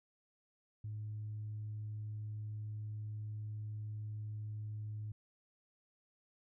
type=tone; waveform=sine; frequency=106.6 Hz; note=G#2; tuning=46 cents sharp; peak=-39 dBFS; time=0.84-5.12 s; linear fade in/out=5 ms; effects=tanh soft clip ceiling -36 dBFS